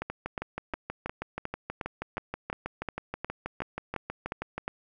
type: two click trains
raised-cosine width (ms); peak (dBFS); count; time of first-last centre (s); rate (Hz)
0.5; -17 / -18; 14 / 29; 0.02-4.679 / 0.1-4.58; 2.79 / 6.25
effects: none